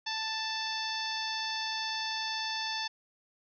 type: harmonic tone with a mistuned harmonic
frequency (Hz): 882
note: A5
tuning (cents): +4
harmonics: 1 / 2 / 3 / 4 / 5 / 6 / 7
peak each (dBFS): -38 / -39 / -42 / -39 / -39 / -40 / -48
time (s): 0.06-2.88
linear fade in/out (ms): 10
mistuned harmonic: 5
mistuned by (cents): +29
effects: none

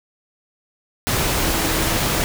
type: tone in noise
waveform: sine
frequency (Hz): 323.7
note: E4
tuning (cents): -31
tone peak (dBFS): -28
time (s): 1.4-1.97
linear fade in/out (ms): 0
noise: pink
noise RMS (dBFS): -20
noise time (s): 1.07-2.24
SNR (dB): -11
effects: none

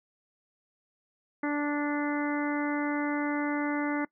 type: harmonic tone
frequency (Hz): 292.4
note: D4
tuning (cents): -7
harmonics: 1 / 2 / 3 / 4 / 5 / 6 / 7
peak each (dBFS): -28 / -37 / -37 / -40 / -39 / -41 / -38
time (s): 1.43-4.05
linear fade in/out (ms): 5
effects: noise-tail reverb RT60 0.1 s tail -22 dB re dry

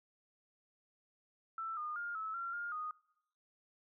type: tone with pitch steps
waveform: sine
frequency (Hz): 1329 / 1219 / 1411 / 1300 / 1372 / 1412 / 1239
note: E6 / D#6 / F6 / E6 / F6 / F6 / D#6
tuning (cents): +14 / -36 / +17 / -24 / -31 / +19 / -8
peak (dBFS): -38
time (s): 1.58-2.91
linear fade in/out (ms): 2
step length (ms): 190
effects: noise-tail reverb RT60 0.9 s tail -25 dB re dry

